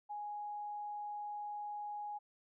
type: tone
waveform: sine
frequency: 830.6 Hz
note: G#5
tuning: in tune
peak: -40 dBFS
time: 0.09-2.19 s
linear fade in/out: 20 ms
effects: none